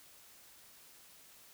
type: silence
effects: white hiss -59 dBFS RMS until 1.53 s